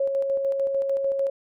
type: tone with tremolo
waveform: sine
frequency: 548 Hz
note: C#5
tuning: 20 cents flat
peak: -20 dBFS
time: 0-1.3 s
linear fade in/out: 5 ms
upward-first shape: square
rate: 6.7 Hz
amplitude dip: 35%
effects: none